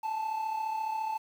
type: tone pair together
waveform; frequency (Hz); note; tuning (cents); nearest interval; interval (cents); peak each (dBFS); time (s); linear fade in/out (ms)
triangle; 846.5 / 881; G#5 / A5; +33 / +2; minor second; 69; -37 / -29; 0.03-1.18; 10
effects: 9-bit